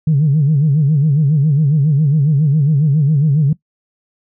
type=tone with vibrato; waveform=sine; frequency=147.4 Hz; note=D3; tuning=7 cents sharp; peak=-8 dBFS; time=0.07-3.53 s; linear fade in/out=5 ms; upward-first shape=sine; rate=7.3 Hz; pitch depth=140 cents each way; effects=noise-tail reverb RT60 0.1 s tail -20 dB re dry + tanh soft clip ceiling -5 dBFS